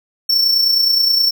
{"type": "tone with amplitude modulation", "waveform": "square", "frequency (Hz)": 5430, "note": "F8", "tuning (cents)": -50, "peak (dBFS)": -10, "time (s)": [0.29, 1.31], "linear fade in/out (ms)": 10, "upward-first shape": "sine", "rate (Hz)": 29.6, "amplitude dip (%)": 45, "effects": []}